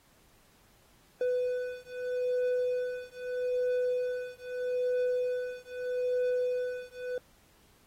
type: beating tone pair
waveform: triangle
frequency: 497.9 / 498.69 Hz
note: B4 / B4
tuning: +14 / +17 cents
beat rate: 0.79 Hz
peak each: -30 dBFS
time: 1.21-7.18 s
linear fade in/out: 2 ms
effects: pink hiss -64 dBFS RMS until 7.86 s + AAC 48 kbps